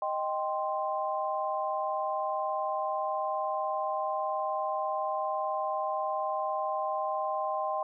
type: chord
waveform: sine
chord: C minor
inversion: first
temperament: equal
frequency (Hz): 622.3 / 784 / 1046.5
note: Eb5 / G5 / C6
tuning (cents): 0 / 0 / 0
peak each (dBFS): -33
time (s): 0.02-7.83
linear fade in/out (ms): 2
effects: none